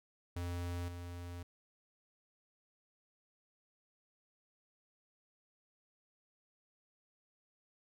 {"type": "tone with level steps", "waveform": "square", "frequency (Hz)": 87.5, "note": "F2", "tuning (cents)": 4, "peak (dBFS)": [-38, -44], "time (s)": [0.36, 1.43], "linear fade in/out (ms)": 5, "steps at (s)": 0.88, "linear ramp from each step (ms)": 5, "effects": []}